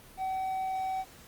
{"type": "tone", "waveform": "triangle", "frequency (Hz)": 759, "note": "F#5", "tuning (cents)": 44, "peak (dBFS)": -28, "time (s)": [0.17, 1.05], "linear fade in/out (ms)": 50, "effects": ["pink hiss -53 dBFS RMS until 1.27 s", "Opus 32 kbps"]}